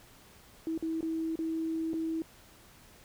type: tone with dropouts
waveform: sine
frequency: 323.6 Hz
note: E4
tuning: 32 cents flat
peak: -30 dBFS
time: 0.67-2.22 s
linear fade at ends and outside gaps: 1 ms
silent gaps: 0.777-0.825 / 1.008-1.028 / 1.356-1.39 / 1.933-1.94 s
effects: pink hiss -57 dBFS RMS until 3.04 s